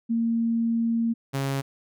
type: tone pair in turn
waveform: sine / sawtooth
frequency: 230.1 / 136.82 Hz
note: A#3 / C#3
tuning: -22 / -22 cents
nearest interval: major sixth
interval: 900 cents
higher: first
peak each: -21 dBFS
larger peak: neither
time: 0.09-1.14 / 1.33-1.62 s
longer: first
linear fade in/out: 20 ms
effects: none